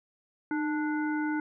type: harmonic tone with a mistuned harmonic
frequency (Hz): 293.7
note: D4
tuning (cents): 0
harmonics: 1 / 3 / 5 / 7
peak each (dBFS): -28 / -37 / -36 / -45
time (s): 0.51-1.4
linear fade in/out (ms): 2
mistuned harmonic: 1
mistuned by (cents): +66
effects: none